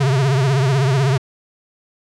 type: tone with vibrato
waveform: square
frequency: 134.7 Hz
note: C#3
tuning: 49 cents flat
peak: -14 dBFS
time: 0-1.18 s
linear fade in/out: 10 ms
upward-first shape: triangle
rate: 16 Hz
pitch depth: 140 cents each way
effects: low-pass 7000 Hz 12 dB/octave